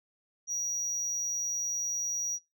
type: tone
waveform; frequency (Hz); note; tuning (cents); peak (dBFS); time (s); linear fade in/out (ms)
sine; 5770; F#8; -44; -27; 0.47-2.39; 50
effects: noise-tail reverb RT60 0.2 s tail -22 dB re dry + tanh soft clip ceiling -29 dBFS